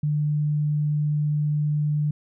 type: tone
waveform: sine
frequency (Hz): 149.2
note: D3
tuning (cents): +28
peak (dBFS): -20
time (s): 0.03-2.11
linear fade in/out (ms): 5
effects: none